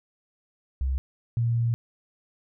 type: tone pair in turn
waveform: sine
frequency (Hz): 65.9 / 117.18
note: C2 / A#2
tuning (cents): +13 / +9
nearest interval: minor seventh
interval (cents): 996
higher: second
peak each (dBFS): -23 / -21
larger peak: second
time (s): 0.81-0.98 / 1.37-1.74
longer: second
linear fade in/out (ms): 0
effects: none